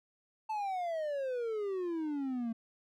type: exponential sweep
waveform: triangle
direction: down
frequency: 887 to 223.7 Hz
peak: -31 dBFS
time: 0.49-2.53 s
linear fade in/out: 10 ms
effects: none